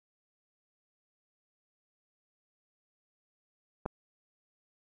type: clicks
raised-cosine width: 1 ms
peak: -30 / -19 dBFS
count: 2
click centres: 3.856 / 3.861 s
effects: none